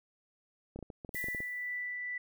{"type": "clicks", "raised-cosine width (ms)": 2, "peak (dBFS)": -30, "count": 11, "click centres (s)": [0.76, 0.79, 0.827, 0.902, 1.048, 1.092, 1.147, 1.242, 1.285, 1.348, 1.404]}
{"type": "noise with exponential decay", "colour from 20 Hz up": "violet", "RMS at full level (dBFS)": -42, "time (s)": [1.14, 1.97], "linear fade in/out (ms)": 0, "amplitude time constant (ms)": 180}
{"type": "tone with tremolo", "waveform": "sine", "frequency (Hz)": 1975.5, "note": "B6", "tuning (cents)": 0, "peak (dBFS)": -34, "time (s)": [1.15, 2.18], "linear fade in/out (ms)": 5, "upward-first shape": "triangle", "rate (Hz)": 2.1, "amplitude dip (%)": 25}
{"effects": []}